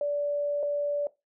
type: tone pair in turn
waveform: sine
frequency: 580 / 580 Hz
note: D5 / D5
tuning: -22 / -22 cents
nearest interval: unison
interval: 0 cents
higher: neither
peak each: -25 / -25 dBFS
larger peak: neither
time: 0.01-0.63 / 0.63-1.07 s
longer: first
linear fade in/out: 2 ms
effects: noise-tail reverb RT60 0.2 s tail -17 dB re dry